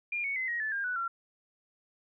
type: tone with pitch steps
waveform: sine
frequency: 2408 / 2221 / 2048 / 1889.3 / 1742.5 / 1607.1 / 1482.3 / 1367.1 Hz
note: D7 / C#7 / C7 / A#6 / A6 / G6 / F#6 / F6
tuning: +43 / +3 / -38 / +23 / -17 / +43 / +3 / -37 cents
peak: -30 dBFS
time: 0.12-1.08 s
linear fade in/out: 5 ms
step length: 120 ms
effects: none